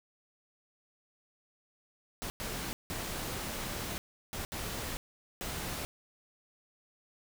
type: noise bursts at uneven times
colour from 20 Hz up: pink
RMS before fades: -38 dBFS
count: 6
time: 2.22-2.3 / 2.4-2.73 / 2.9-3.98 / 4.33-4.45 / 4.52-4.97 / 5.41-5.85 s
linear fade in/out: 0 ms
effects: none